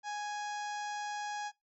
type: harmonic tone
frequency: 830.6 Hz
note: G#5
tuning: in tune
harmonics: 1 / 2 / 3 / 4 / 5 / 6 / 7 / 8 / 9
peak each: -37 / -43 / -52 / -52 / -55 / -52 / -53 / -55 / -61 dBFS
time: 0.03-1.52 s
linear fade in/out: 50 ms
effects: noise-tail reverb RT60 0.2 s tail -22 dB re dry